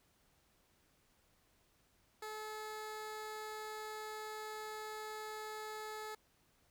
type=tone; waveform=15% pulse; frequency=430.8 Hz; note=A4; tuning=37 cents flat; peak=-37 dBFS; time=2.22-6.15 s; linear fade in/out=5 ms; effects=pink hiss -73 dBFS RMS until 6.7 s